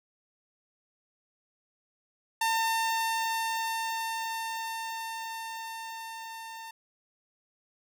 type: tone with level ramp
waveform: sawtooth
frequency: 903 Hz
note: A5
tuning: 45 cents sharp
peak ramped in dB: -21 to -37 dBFS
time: 2.41-6.71 s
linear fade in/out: 5 ms
effects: none